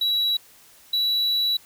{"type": "tone pair in turn", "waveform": "triangle", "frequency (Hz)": [3905, 3926], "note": ["B7", "B7"], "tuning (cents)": [-20, -11], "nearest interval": "unison", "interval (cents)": 9, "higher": "second", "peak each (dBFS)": -18, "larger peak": "neither", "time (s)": [[0.01, 0.37], [0.93, 1.57]], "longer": "second", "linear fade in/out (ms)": 5, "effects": ["white hiss -52 dBFS RMS until 1.65 s"]}